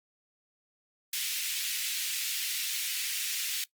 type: high-pass noise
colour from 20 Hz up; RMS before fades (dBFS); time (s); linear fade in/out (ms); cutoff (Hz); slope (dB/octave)
pink; -33; 1.13-3.64; 2; 2300; 24
effects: noise-tail reverb RT60 0.1 s tail -20 dB re dry + Opus 32 kbps